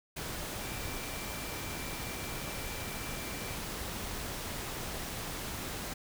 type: tone in noise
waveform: sine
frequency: 2349 Hz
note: D7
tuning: in tune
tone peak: -48 dBFS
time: 0.61-3.55 s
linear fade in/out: 10 ms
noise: pink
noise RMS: -39 dBFS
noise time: 0.16-5.94 s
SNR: -12 dB
effects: none